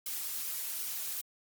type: noise with flanger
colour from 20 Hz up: blue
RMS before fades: -37 dBFS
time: 0.06-1.21 s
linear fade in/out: 2 ms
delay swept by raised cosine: 1.1 to 5.9 ms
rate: 2.6 Hz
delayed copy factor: -0.75
effects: Opus 48 kbps